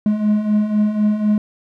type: beating tone pair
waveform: triangle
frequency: 207.9 / 211.9 Hz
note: G#3 / G#3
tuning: +2 / +35 cents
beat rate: 4 Hz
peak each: -19 / -13 dBFS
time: 0.06-1.38 s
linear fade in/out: 2 ms
effects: none